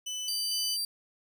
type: tone with tremolo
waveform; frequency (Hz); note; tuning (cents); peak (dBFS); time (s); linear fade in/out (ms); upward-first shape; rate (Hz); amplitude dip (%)
25% pulse; 3000; F#7; +23; -30; 0.06-0.77; 10; square; 2.2; 45
type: tone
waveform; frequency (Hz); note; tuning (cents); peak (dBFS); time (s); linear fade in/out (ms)
sawtooth; 4699; D8; 0; -27; 0.28-0.85; 2
effects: none